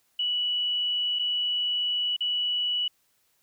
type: tone with dropouts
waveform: sine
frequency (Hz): 2947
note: F#7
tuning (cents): -8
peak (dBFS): -24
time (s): 0.19-2.88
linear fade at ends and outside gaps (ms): 5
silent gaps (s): 1.189-1.193 / 2.165-2.206
effects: white hiss -69 dBFS RMS until 3.42 s